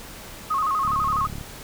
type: tone with vibrato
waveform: sine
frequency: 1168 Hz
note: D6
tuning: 10 cents flat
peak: -20 dBFS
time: 0.5-1.27 s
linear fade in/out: 10 ms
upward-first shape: square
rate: 12 Hz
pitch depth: 120 cents each way
type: click train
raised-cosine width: 5 ms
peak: -22 dBFS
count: 21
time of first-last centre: 0.85-1.412 s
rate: 35.6 Hz
effects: pink hiss -40 dBFS RMS until 1.63 s